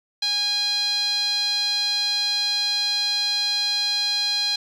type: tone with band-pass filter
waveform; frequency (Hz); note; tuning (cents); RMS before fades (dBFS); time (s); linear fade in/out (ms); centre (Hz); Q
sawtooth; 820; G#5; -22; -23; 0.22-4.56; 5; 4100; 6.8
effects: none